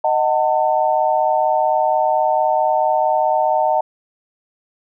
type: chord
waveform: sine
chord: D# diminished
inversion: none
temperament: just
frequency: 622.3 / 746.7 / 896 Hz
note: D#5 / F#5 / A5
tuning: 0 / +16 / +31 cents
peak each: -18 dBFS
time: 0.04-3.81 s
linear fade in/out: 5 ms
effects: none